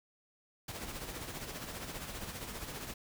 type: noise with tremolo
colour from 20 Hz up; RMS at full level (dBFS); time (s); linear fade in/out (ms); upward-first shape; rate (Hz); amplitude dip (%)
pink; -41; 0.68-2.94; 5; sine; 15; 50
effects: none